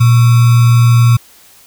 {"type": "tone with sample-and-hold", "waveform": "sine", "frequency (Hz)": 118.5, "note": "A#2", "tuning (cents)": 29, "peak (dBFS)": -4, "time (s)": [0, 1.17], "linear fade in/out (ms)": 10, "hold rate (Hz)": 1225, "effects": ["white hiss -43 dBFS RMS until 1.66 s"]}